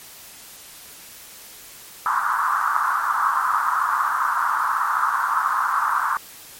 pink band-pass noise, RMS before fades -21 dBFS, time 2.06-6.17 s, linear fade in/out 0 ms, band 1000 to 1400 Hz, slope 48 dB/octave, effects white hiss -42 dBFS RMS until 6.59 s + MP3 64 kbps

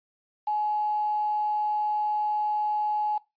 sine tone with quantisation, 844 Hz, G#5, 28 cents sharp, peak -24 dBFS, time 0.47-3.18 s, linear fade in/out 5 ms, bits 8, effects noise-tail reverb RT60 0.2 s tail -19 dB re dry + resampled to 11025 Hz

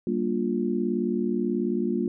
sine chord, G minor seventh, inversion none, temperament just, 196 / 235.2 / 294 / 352.8 Hz, G3 / Bb3 / D4 / F4, 0 / +16 / +2 / +18 cents, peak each -29 / -27 / -33 / -28 dBFS, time 0.07-2.08 s, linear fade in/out 2 ms, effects none

